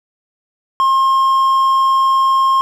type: tone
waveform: triangle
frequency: 1068 Hz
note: C6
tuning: 35 cents sharp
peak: -8 dBFS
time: 0.8-2.61 s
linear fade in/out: 0 ms
effects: none